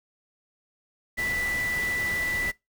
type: tone in noise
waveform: sine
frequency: 1975.5 Hz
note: B6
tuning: in tune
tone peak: -26 dBFS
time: 1.17-2.52 s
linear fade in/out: 20 ms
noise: pink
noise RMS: -36 dBFS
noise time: 1.17-2.52 s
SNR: +7 dB
effects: noise-tail reverb RT60 0.2 s tail -22 dB re dry